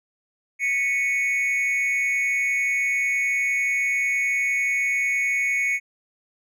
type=tone with amplitude modulation; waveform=triangle; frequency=2217 Hz; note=C#7; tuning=in tune; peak=-15 dBFS; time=0.59-5.8 s; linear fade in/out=50 ms; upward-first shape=sine; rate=251 Hz; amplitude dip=75%; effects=none